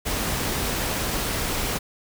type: noise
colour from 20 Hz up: pink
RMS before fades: -26 dBFS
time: 0.05-1.79 s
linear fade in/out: 20 ms
effects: none